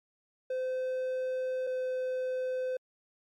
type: tone pair in turn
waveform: triangle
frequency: 514 / 511.7 Hz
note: C5 / C5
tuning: -31 / -39 cents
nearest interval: unison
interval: 8 cents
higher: first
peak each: -28 dBFS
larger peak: neither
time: 0.5-1.67 / 1.67-2.77 s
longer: first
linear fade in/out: 5 ms
effects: MP3 64 kbps